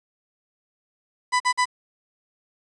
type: tone bursts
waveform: 30% pulse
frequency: 996 Hz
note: B5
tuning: 14 cents sharp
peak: -15 dBFS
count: 3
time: 1.32-1.656 s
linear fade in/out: 20 ms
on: 82 ms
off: 45 ms
effects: resampled to 22050 Hz + 8-bit